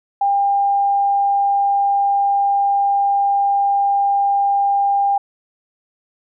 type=tone; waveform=sine; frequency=800 Hz; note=G5; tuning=35 cents sharp; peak=-13 dBFS; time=0.21-5.18 s; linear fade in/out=5 ms; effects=none